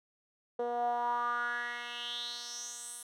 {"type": "tone with band-pass filter sweep", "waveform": "10% pulse", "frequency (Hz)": 240, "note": "B3", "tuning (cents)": -49, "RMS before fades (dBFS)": -36, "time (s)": [0.59, 3.03], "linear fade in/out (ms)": 5, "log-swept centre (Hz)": [520, 9900], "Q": 5.3, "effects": []}